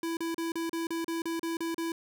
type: tone bursts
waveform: square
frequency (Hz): 331.6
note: E4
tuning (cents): +10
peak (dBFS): -31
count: 11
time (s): 0.03-1.92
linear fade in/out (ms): 2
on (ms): 140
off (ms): 35
effects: none